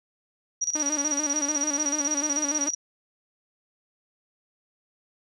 sine tone with tremolo, 5770 Hz, F#8, 44 cents flat, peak -22 dBFS, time 0.61-2.75 s, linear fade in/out 10 ms, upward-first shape square, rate 16 Hz, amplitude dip 80%
sawtooth tone with vibrato, 293.7 Hz, D4, in tune, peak -26 dBFS, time 0.75-2.69 s, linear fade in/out 5 ms, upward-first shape square, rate 6.8 Hz, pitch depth 64 cents each way
effects resampled to 24000 Hz

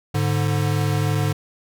square tone pair together, 103.82 / 146.83 Hz, G#2 / D3, 0 / 0 cents, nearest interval tritone, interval 600 cents, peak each -22 dBFS, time 0.14-1.33 s, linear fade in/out 10 ms, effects none

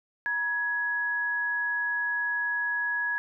sine tone pair together, 956 / 1674.6 Hz, A#5 / G#6, +43 / +14 cents, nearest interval minor seventh, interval 971 cents, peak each -36 / -26 dBFS, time 0.26-3.18 s, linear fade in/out 0 ms, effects none

